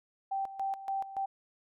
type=tone with tremolo; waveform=sine; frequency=780 Hz; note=G5; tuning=9 cents flat; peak=-30 dBFS; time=0.31-1.26 s; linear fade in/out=10 ms; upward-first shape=square; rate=3.5 Hz; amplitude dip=75%; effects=none